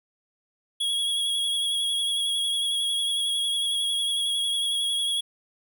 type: tone with vibrato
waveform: square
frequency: 3322 Hz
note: G#7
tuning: in tune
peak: -24 dBFS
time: 0.8-5.21 s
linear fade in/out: 10 ms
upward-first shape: sine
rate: 11 Hz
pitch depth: 25 cents each way
effects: none